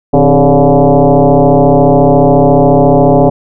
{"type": "tone with frequency modulation", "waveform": "sine", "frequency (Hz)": 157.1, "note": "D#3", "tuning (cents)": 17, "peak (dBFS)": -3, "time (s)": [0.13, 3.3], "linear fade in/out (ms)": 10, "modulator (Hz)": 140, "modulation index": 4.4, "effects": []}